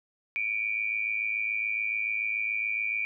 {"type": "tone pair together", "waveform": "sine", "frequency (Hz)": [2293, 2400], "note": ["D7", "D7"], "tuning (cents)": [-42, 37], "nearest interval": "minor second", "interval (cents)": 79, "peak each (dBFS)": [-31, -29], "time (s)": [0.36, 3.05], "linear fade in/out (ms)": 0, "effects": []}